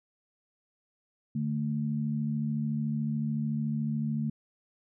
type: tone pair together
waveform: sine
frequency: 147.45 / 221.2 Hz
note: D3 / A3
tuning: +7 / +9 cents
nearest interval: perfect fifth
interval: 702 cents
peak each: -31 / -30 dBFS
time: 1.35-4.3 s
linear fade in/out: 5 ms
effects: none